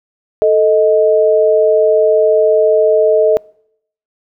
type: tone pair together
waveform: sine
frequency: 440 / 625.5 Hz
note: A4 / D#5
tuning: 0 / +9 cents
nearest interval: tritone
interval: 609 cents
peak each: -10 dBFS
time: 0.42-3.37 s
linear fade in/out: 0 ms
effects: noise-tail reverb RT60 0.7 s tail -26 dB re dry